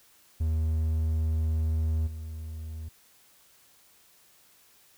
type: tone with level steps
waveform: triangle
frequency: 79.3 Hz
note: D#2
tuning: 33 cents sharp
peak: -22 / -33 dBFS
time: 0.4-2.89 s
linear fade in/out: 10 ms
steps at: 2.06 s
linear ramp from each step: 20 ms
effects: white hiss -60 dBFS RMS until 4.97 s